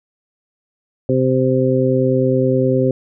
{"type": "harmonic tone", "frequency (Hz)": 129.9, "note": "C3", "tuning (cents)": -12, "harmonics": [1, 2, 3, 4], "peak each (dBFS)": [-18, -18, -18, -18], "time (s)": [1.09, 2.91], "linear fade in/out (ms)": 2, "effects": []}